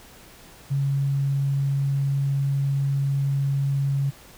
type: tone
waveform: sine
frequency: 138.59 Hz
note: C#3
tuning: in tune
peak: -20 dBFS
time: 0.7-4.11 s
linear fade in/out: 20 ms
effects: pink hiss -48 dBFS RMS until 4.37 s